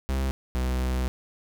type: tone pair in turn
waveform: 45% pulse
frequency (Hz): 66.2 / 63.48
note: C2 / B1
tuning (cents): +21 / +48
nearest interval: minor second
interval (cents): 73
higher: first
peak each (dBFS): -24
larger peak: neither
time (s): 0.09-0.31 / 0.55-1.08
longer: second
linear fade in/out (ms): 0
effects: none